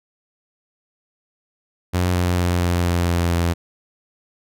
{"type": "tone with pitch steps", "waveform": "sawtooth", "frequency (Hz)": [89.7, 88.98, 88.26, 87.55, 86.84, 86.15, 85.45], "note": ["F2", "F2", "F2", "F2", "F2", "F2", "F2"], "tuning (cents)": [47, 33, 19, 5, -9, -23, -37], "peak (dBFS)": -13, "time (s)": [1.93, 3.54], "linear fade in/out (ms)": 20, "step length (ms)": 230, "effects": []}